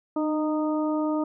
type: harmonic tone with a mistuned harmonic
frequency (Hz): 308.7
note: D#4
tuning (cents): -14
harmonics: 1 / 2 / 3 / 4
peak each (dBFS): -24 / -30 / -34 / -36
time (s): 0.16-1.24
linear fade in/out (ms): 5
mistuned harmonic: 1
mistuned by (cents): -21
effects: none